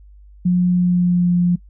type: tone with pitch glide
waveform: sine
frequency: 179 to 176.03 Hz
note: F3 to F3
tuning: +43 to +14 cents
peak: -12 dBFS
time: 0.45-1.56 s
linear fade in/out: 10 ms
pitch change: -29 cents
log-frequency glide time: 0.7-1.34 s
effects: noise-tail reverb RT60 0.1 s tail -22 dB re dry + added 50 Hz sine -41 dBFS peak until 1.69 s